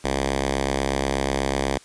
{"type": "tone with notch filter", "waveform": "5% pulse", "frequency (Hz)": 68.2, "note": "C#2", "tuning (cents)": -28, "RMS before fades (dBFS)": -24, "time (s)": [0.04, 1.78], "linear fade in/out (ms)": 5, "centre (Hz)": 160, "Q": 1.8, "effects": ["white hiss -50 dBFS RMS until 1.84 s", "resampled to 22050 Hz"]}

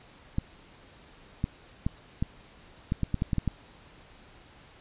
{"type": "clicks", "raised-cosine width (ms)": 5, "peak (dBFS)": -14, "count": 11, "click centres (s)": [0.384, 1.441, 1.865, 2.225, 2.921, 3.033, 3.143, 3.221, 3.332, 3.383, 3.477], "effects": ["pink hiss -54 dBFS RMS until 4.8 s", "resampled to 8000 Hz"]}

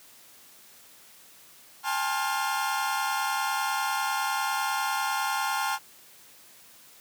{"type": "tone cluster", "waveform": "40% pulse", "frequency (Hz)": [806, 876, 1061, 1408], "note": ["G5", "A5", "C6", "F6"], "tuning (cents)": [48, -8, 24, 14], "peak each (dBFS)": -31, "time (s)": [1.83, 5.79], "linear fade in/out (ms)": 50, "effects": ["white hiss -53 dBFS RMS until 7 s", "high-pass 100 Hz 12 dB/octave"]}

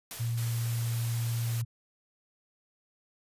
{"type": "noise with exponential decay", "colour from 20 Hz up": "white", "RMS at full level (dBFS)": -39, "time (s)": [0.11, 1.13], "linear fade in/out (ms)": 0, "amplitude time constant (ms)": 220}
{"type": "tone", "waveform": "sine", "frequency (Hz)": 116.9, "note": "A#2", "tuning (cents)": 5, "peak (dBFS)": -28, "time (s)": [0.19, 1.65], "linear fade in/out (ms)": 20}
{"type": "noise", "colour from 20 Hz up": "white", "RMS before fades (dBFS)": -41, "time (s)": [0.37, 1.62], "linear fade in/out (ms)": 10}
{"effects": ["resampled to 32000 Hz"]}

